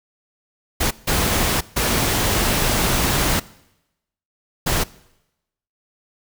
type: noise bursts at uneven times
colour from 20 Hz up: pink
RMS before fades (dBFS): -19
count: 4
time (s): 0.8-0.91 / 1.07-1.61 / 1.76-3.4 / 4.66-4.84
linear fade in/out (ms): 10
effects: noise-tail reverb RT60 0.9 s tail -21 dB re dry